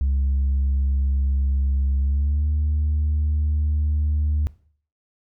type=tone with pitch glide; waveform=sine; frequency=68 to 75.02 Hz; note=C#2 to D2; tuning=-33 to +37 cents; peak=-16 dBFS; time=0.01-4.47 s; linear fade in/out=0 ms; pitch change=+170 cents; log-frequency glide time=2-2.48 s; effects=noise-tail reverb RT60 0.5 s tail -20 dB re dry + tanh soft clip ceiling -16 dBFS